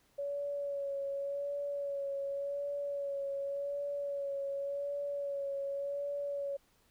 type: tone with vibrato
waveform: sine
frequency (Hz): 563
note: C#5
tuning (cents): +27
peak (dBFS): -34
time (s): 0.18-6.57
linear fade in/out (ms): 10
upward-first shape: sine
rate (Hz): 0.88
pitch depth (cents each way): 25
effects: pink hiss -70 dBFS RMS until 6.9 s